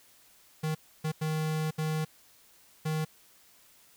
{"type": "tone bursts at uneven times", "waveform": "square", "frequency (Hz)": 156.3, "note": "D#3", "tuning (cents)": 8, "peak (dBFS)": -29, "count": 5, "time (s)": [[0.63, 0.75], [1.04, 1.12], [1.21, 1.71], [1.78, 2.05], [2.85, 3.05]], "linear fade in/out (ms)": 10, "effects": ["white hiss -60 dBFS RMS until 3.96 s"]}